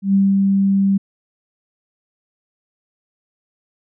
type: tone with ADSR envelope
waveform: sine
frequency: 196 Hz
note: G3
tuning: in tune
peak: -10 dBFS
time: 0.02-0.98 s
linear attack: 120 ms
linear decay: 210 ms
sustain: -2 dB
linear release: 12 ms
effects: none